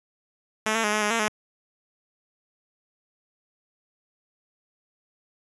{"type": "tone with pitch steps", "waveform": "5% pulse", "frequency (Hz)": [217, 225.5, 209.6, 213.3, 208.7, 229.3, 212.9], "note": ["A3", "A3", "G#3", "G#3", "G#3", "A#3", "G#3"], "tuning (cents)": [-24, 43, 16, 46, 9, -28, 43], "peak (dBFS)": -11, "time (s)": [0.66, 1.283], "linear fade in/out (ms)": 5, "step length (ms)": 89, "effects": ["resampled to 24000 Hz"]}